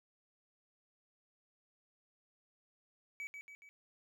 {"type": "tone with echo", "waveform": "triangle", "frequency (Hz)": 2282, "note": "C#7", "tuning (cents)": 50, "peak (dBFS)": -39, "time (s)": [3.2, 3.27], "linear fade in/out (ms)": 0, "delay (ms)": 140, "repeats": 3, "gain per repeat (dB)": -5, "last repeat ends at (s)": 3.69, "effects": []}